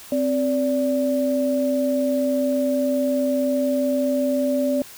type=tone pair together; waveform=sine; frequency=261.1 / 579.1 Hz; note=C4 / D5; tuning=-3 / -24 cents; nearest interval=octave + major second; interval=1379 cents; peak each=-21 dBFS; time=0.12-4.82 s; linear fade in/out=2 ms; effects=white hiss -42 dBFS RMS until 4.97 s